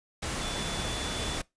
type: tone in noise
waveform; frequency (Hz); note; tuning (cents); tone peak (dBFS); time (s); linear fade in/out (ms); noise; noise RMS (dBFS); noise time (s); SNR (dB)
sine; 3469; A7; -25; -38; 0.41-1.38; 10; pink; -33; 0.22-1.42; -8
effects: noise-tail reverb RT60 0.2 s tail -23 dB re dry + resampled to 22050 Hz